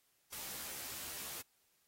white noise with comb filter, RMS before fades -45 dBFS, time 0.32-1.42 s, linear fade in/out 10 ms, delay 15 ms, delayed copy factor +0.8, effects white hiss -75 dBFS RMS until 1.87 s + AAC 48 kbps

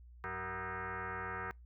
sine tone with frequency modulation, 185 Hz, F#3, in tune, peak -38 dBFS, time 0.24-1.51 s, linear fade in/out 0 ms, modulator 282 Hz, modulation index 6.1, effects noise-tail reverb RT60 0.2 s tail -26 dB re dry + added 60 Hz sine -53 dBFS peak until 1.65 s

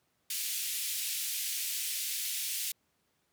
white band-pass noise, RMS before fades -35 dBFS, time 0.3-2.72 s, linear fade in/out 5 ms, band 2300 to 16000 Hz, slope 24 dB/octave, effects pink hiss -75 dBFS RMS until 3.32 s + high-pass 100 Hz 12 dB/octave

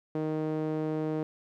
sawtooth tone with band-pass filter, 155.56 Hz, D#3, in tune, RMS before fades -31 dBFS, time 0.15-1.23 s, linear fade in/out 0 ms, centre 400 Hz, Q 1.7, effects none

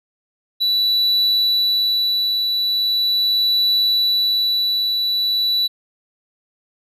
triangle tone with tremolo, 3951 Hz, B7, in tune, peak -12 dBFS, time 0.6-5.68 s, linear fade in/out 20 ms, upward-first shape triangle, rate 0.4 Hz, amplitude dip 35%, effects resampled to 32000 Hz

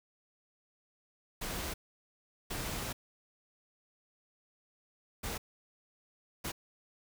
pink noise bursts at uneven times, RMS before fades -38 dBFS, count 4, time 1.41-1.74 / 2.5-2.93 / 5.23-5.38 / 6.44-6.52 s, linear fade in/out 10 ms, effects none

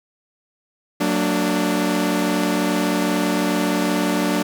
sawtooth chord, Gb augmented, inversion none, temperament equal with one note detuned, 185 / 227.5 / 293.7 Hz, Gb3 / Bb3 / D4, 0 / -42 / 0 cents, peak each -19 / -20 / -17 dBFS, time 1-4.43 s, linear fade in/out 10 ms, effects none

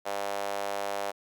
sawtooth tone with high-pass filter, 100 Hz, G2, 35 cents sharp, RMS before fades -33 dBFS, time 0.05-1.12 s, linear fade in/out 20 ms, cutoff 630 Hz, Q 2.8, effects none

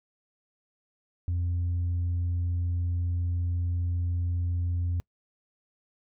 sine tone with tanh clipping, 87.31 Hz, F2, in tune, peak -26 dBFS, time 1.28-5 s, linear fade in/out 0 ms, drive 1 dB, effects noise-tail reverb RT60 0.1 s tail -26 dB re dry

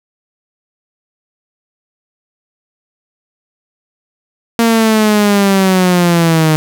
sawtooth linear sweep, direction down, 232.2 to 154.1 Hz, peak -4 dBFS, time 4.59-6.56 s, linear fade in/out 0 ms, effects none

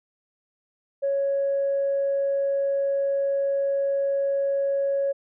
sine tone, 554.4 Hz, C#5, in tune, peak -20 dBFS, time 1.02-5.13 s, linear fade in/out 20 ms, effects tanh soft clip ceiling -17 dBFS

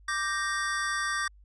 square chord, G minor, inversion second, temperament equal, 1174.7 / 1568 / 1864.7 Hz, D6 / G6 / Bb6, 0 / 0 / 0 cents, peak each -33 dBFS, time 0.08-1.28 s, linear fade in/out 5 ms, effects added 50 Hz sine -52 dBFS peak until 1.44 s + resampled to 22050 Hz

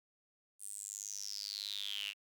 sawtooth tone with high-pass filter sweep, 101.6 Hz, G#2, 38 cents flat, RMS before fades -43 dBFS, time 0.59-2.14 s, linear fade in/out 50 ms, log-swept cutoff 9500 to 2700 Hz, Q 9.9, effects none

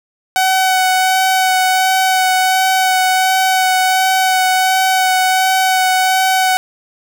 sawtooth tone with vibrato, 751 Hz, F#5, 26 cents sharp, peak -7 dBFS, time 0.36-6.57 s, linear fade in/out 0 ms, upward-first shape sine, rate 1.4 Hz, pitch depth 13 cents each way, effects none

